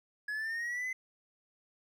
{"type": "linear sweep", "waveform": "triangle", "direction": "up", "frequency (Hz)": [1679, 2054], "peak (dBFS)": -32, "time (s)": [0.28, 0.93], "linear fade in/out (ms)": 5, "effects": []}